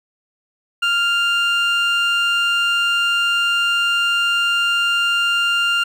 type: tone pair together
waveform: triangle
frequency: 1397 / 2794 Hz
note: F6 / F7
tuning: 0 / 0 cents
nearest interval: octave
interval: 1200 cents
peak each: -15 dBFS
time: 0.82-5.84 s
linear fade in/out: 10 ms
effects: tanh soft clip ceiling -10 dBFS